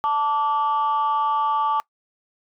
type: tone pair together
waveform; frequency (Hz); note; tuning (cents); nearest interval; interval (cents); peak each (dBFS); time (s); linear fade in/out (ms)
sine; 880 / 1161.8; A5 / D6; 0 / -19; perfect fourth; 481; -20; 0.04-1.8; 0
effects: noise-tail reverb RT60 0.1 s tail -24 dB re dry + tanh soft clip ceiling -14 dBFS